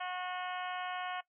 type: harmonic tone with a mistuned harmonic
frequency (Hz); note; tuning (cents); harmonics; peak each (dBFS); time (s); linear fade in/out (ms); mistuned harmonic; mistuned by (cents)
364; F#4; -28; 2 / 3 / 4 / 5 / 6 / 7 / 8 / 9; -39 / -43 / -45 / -47 / -49 / -50 / -51 / -52; 0-1.21; 10; 9; -66
effects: noise-tail reverb RT60 0.1 s tail -19 dB re dry